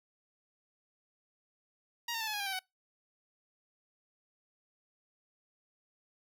10% pulse tone with pitch steps, 943 / 912.5 / 882.9 / 854.3 / 826.6 / 799.9 / 774 / 748.9 Hz, A#5 / A#5 / A5 / G#5 / G#5 / G5 / G5 / F#5, +20 / -37 / +6 / +49 / -8 / +35 / -22 / +21 cents, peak -26 dBFS, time 2.08-2.592 s, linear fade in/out 5 ms, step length 64 ms, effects noise-tail reverb RT60 0.2 s tail -25 dB re dry

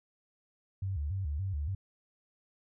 sine tone with vibrato, 83.9 Hz, E2, 31 cents sharp, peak -31 dBFS, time 0.82-1.75 s, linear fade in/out 5 ms, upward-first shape square, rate 3.5 Hz, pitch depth 240 cents each way, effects none

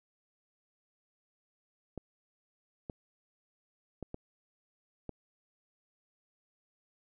clicks, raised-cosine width 2 ms, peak -26 dBFS, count 5, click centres 1.977 / 2.898 / 4.027 / 4.144 / 5.093 s, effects none

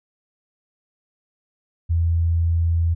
sine tone, 83.7 Hz, E2, 27 cents sharp, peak -16 dBFS, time 1.89-2.95 s, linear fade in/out 20 ms, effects none

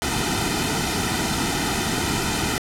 pink noise with comb filter, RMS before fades -23 dBFS, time 0.02-2.58 s, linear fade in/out 0 ms, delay 1.8 ms, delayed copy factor -0.75, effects low-pass 10000 Hz 12 dB/octave

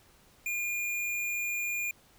square tone, 2419 Hz, D#7, 49 cents flat, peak -31 dBFS, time 0.46-1.91 s, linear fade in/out 2 ms, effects pink hiss -61 dBFS RMS until 2.18 s

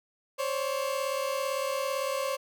30% pulse tone pair together, 531 / 568.8 Hz, C5 / C#5, +25 / +45 cents, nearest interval minor second, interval 120 cents, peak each -28 / -30 dBFS, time 0.38-2.37 s, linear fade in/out 20 ms, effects none

